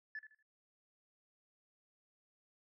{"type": "tone with echo", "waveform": "sine", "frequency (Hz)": 1735, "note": "A6", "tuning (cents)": -25, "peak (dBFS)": -40, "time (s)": [0.15, 0.19], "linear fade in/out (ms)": 2, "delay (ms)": 79, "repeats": 3, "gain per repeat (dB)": -11, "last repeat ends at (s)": 0.427, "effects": ["noise-tail reverb RT60 0.4 s tail -22 dB re dry", "tanh soft clip ceiling -38 dBFS"]}